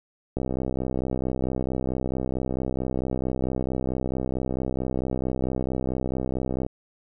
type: click train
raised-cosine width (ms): 2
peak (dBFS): -14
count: 407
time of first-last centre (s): 0.37-6.665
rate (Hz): 64.5
effects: none